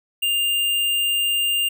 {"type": "tone", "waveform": "square", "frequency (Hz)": 2802, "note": "F7", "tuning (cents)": 5, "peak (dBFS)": -19, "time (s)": [0.22, 1.69], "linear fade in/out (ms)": 10, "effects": []}